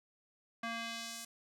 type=tone with band-pass filter sweep; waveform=square; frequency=230 Hz; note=A#3; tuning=23 cents flat; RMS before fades=-42 dBFS; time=0.63-1.25 s; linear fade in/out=5 ms; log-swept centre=1600 to 8900 Hz; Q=0.92; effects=none